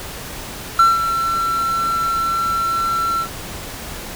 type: tone with ADSR envelope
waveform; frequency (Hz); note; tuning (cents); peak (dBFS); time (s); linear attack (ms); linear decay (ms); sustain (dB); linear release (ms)
triangle; 1349; E6; +40; -5; 0.79-3.28; 4; 180; -10; 78
effects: pink hiss -31 dBFS RMS until 4.15 s